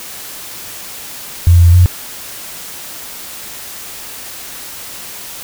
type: tone with pitch steps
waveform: sine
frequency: 86.5 / 85.9 / 89.8 Hz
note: F2 / F2 / F2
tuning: -16 / -28 / +49 cents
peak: -3 dBFS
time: 1.47-1.86 s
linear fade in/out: 0 ms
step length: 130 ms
effects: white hiss -29 dBFS RMS until 5.43 s